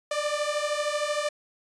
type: beating tone pair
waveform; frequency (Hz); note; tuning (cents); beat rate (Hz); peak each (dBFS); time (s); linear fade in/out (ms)
sawtooth; 587.3 / 600.3; D5 / D5; 0 / +38; 13; -25; 0.11-1.29; 5
effects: resampled to 22050 Hz